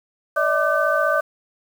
sine tone cluster, 584 / 639 / 1186 / 1524 Hz, D5 / D#5 / D6 / G6, -10 / +46 / +17 / -49 cents, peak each -22 dBFS, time 0.36-1.21 s, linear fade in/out 10 ms, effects 7-bit

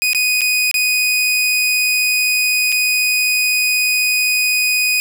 sawtooth tone with dropouts, 2489 Hz, D#7, in tune, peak -10 dBFS, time 0.02-5 s, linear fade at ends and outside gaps 0 ms, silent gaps 0.132-0.148 / 0.409-0.416 / 0.713-0.742 / 2.72-2.724 s, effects none

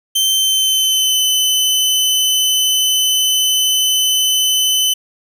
sawtooth tone with pitch glide, 3105 to 3031 Hz, G7 to F#7, -17 to +41 cents, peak -9 dBFS, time 0.15-4.94 s, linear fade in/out 10 ms, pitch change -42 cents, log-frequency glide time 0.35-1.24 s, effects none

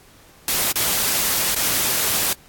white noise with dropouts, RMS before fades -20 dBFS, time 0.48-2.33 s, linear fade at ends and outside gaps 2 ms, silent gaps 0.72-0.756 / 1.548-1.562 s, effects pink hiss -50 dBFS RMS until 2.48 s + AAC 64 kbps

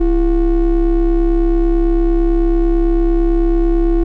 triangle ring-modulated tone, 185.5 Hz, F#3, 5 cents sharp, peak -5 dBFS, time 0-4.04 s, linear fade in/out 10 ms, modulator 151 Hz, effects none

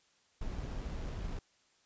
brown noise with sample-and-hold, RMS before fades -39 dBFS, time 0.41-1.39 s, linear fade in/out 5 ms, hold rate 6300 Hz, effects white hiss -70 dBFS RMS until 1.85 s + resampled to 16000 Hz

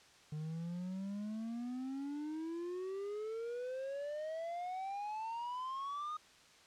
triangle exponential sweep, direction up, 150.3 to 1244.5 Hz, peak -37 dBFS, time 0.32-6.17 s, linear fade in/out 5 ms, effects white hiss -62 dBFS RMS until 6.66 s + low-pass 6000 Hz 12 dB/octave

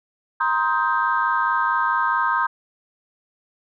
sine chord, C minor seventh, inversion third, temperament just, 941.9 / 1046.5 / 1255.8 / 1569.8 Hz, Bb5 / C6 / Eb6 / G6, +18 / 0 / +16 / +2 cents, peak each -23 dBFS, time 0.4-2.47 s, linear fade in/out 10 ms, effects tanh soft clip ceiling -7 dBFS

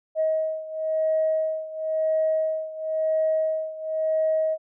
sine beating tone pair, 632 / 632.97 Hz, D#5 / D#5, +27 / +30 cents, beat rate 0.97 Hz, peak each -23 / -26 dBFS, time 0.15-4.58 s, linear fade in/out 50 ms, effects tanh soft clip ceiling -14 dBFS

